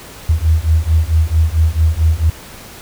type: beating tone pair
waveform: sine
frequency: 77.78 / 82.28 Hz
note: D#2 / E2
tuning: 0 / -3 cents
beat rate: 4.5 Hz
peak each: -13 dBFS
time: 0.29-2.3 s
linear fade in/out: 5 ms
effects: pink hiss -35 dBFS RMS until 2.81 s